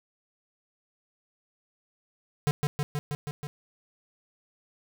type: tone with echo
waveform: square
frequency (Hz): 146.83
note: D3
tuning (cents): 0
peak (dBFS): -22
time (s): 2.47-2.51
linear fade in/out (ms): 0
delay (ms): 160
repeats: 6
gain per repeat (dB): -2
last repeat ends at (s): 3.47
effects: none